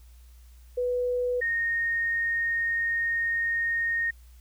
sine tone pair in turn, 493.9 / 1850.8 Hz, B4 / A#6, 0 / -13 cents, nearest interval octave + major seventh, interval 2287 cents, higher second, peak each -24 dBFS, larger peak neither, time 0.77-1.41 / 1.41-4.11 s, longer second, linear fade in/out 10 ms, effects added 60 Hz sine -48 dBFS peak until 4.4 s + white hiss -63 dBFS RMS until 4.4 s

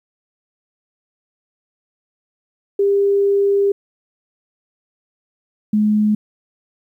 sine tone pair in turn, 399.6 / 211.7 Hz, G4 / G#3, +33 / +33 cents, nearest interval major seventh, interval 1100 cents, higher first, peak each -12 dBFS, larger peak neither, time 2.79-3.72 / 5.73-6.15 s, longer first, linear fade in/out 5 ms, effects 9-bit

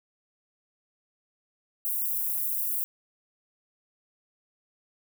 white high-pass noise, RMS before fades -29 dBFS, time 1.85-2.84 s, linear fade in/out 0 ms, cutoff 12000 Hz, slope 24 dB/octave, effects none

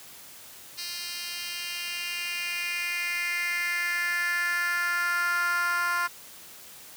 10% pulse tone with high-pass filter sweep, 349.2 Hz, F4, in tune, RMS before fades -29 dBFS, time 0.77-6.08 s, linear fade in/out 20 ms, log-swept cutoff 3700 to 1200 Hz, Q 4, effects white hiss -47 dBFS RMS until 6.96 s + high-pass 60 Hz 12 dB/octave

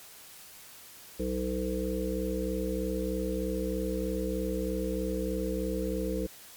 harmonic tone, 63.2 Hz, B1, 41 cents sharp, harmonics 1 / 3 / 5 / 7 / 8, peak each -35 / -35 / -35 / -35 / -35 dBFS, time 1.19-6.27 s, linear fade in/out 10 ms, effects white hiss -50 dBFS RMS until 6.56 s + MP3 96 kbps

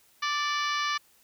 harmonic tone with a mistuned harmonic, 587.3 Hz, D5, in tune, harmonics 2 / 3 / 4 / 5 / 6 / 7 / 8 / 9 / 10, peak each -29 / -33 / -35 / -37 / -39 / -40 / -41 / -42 / -43 dBFS, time 0.22-0.98 s, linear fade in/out 10 ms, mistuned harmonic 4, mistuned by -19 cents, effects white hiss -62 dBFS RMS until 1.23 s

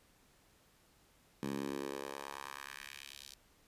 10% pulse tone with high-pass filter sweep, 69.3 Hz, C#2, in tune, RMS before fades -44 dBFS, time 1.43-3.34 s, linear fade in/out 0 ms, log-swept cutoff 180 to 4400 Hz, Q 1.6, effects pink hiss -68 dBFS RMS until 3.67 s + resampled to 32000 Hz

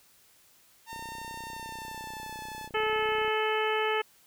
sawtooth tone with pitch glide, 910 to 867.9 Hz, A#5 to A5, -42 to -24 cents, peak -35 dBFS, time 0.86-2.7 s, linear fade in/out 50 ms, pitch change -82 cents, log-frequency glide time 1.47-2.4 s
click train, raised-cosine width 2 ms, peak -34 dBFS, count 75, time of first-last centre 0.93-3.279 s, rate 31.5 Hz
harmonic tone, 433.4 Hz, A4, 26 cents flat, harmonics 1 / 2 / 3 / 4 / 5 / 6 / 7, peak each -29 / -32 / -34 / -35 / -36 / -37 / -37 dBFS, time 2.74-4.02 s, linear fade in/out 10 ms
effects white hiss -61 dBFS RMS until 4.26 s

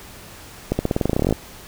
accelerating click train, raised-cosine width 2 ms, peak -5 dBFS, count 17, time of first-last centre 0.72-1.326 s, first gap 70 ms, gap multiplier 0.91, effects pink hiss -41 dBFS RMS until 1.67 s

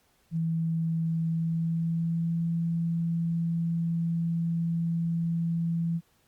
sine tone with pitch glide, 163.7 to 167.24 Hz, E3 to E3, -12 to +25 cents, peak -25 dBFS, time 0.31-6.01 s, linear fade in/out 50 ms, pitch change +37 cents, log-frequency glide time 1.26-2.41 s, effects pink hiss -67 dBFS RMS until 6.27 s + Opus 48 kbps

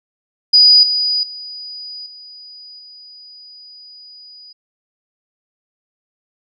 sine tone with level steps, 4930 Hz, D#8, 17 cents flat, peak -5 / -14 / -28 / -35 / -37 dBFS, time 0.53-4.53 s, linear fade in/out 10 ms, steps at 0.83 / 1.23 / 2.06 / 2.79 s, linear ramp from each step 2 ms, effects none

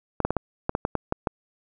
clicks, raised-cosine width 1 ms, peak -9 dBFS, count 10, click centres 0.203 / 0.25 / 0.306 / 0.367 / 0.694 / 0.751 / 0.851 / 0.953 / 1.124 / 1.272 s, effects none

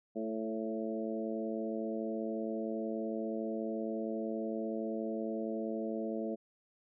harmonic tone with a mistuned harmonic, 110.7 Hz, A2, 11 cents sharp, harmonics 2 / 3 / 4 / 5 / 6, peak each -38 / -40 / -41 / -42 / -43 dBFS, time 0.15-6.36 s, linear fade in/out 20 ms, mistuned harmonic 4, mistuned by -17 cents, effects none

